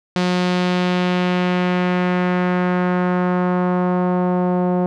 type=tone with low-pass filter sweep; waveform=sawtooth; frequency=180 Hz; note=F#3; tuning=47 cents flat; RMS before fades=-18 dBFS; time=0.16-4.86 s; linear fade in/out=0 ms; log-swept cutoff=4700 to 740 Hz; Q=1.3; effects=none